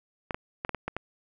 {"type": "clicks", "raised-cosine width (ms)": 0.5, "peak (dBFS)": -16, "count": 7, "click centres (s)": [0.308, 0.345, 0.649, 0.693, 0.747, 0.88, 0.966], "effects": []}